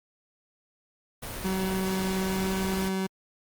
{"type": "noise", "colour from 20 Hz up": "pink", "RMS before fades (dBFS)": -36, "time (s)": [1.22, 2.89], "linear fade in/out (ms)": 10}
{"type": "tone with pitch glide", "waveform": "30% pulse", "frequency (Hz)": [189.1, 190.31], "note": ["F#3", "F#3"], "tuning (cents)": [38, 49], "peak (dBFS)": -24, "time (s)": [1.44, 3.07], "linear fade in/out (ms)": 10, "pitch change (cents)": 11, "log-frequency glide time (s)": [2.18, 2.57]}
{"effects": ["Opus 32 kbps"]}